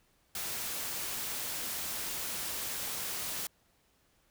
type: noise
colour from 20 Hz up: white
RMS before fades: -37 dBFS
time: 0.35-3.47 s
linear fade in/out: 2 ms
effects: pink hiss -70 dBFS RMS until 4.3 s